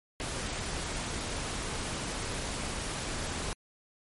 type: noise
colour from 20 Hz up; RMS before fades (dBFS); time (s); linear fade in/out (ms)
pink; -35; 0.2-3.53; 0
effects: MP3 48 kbps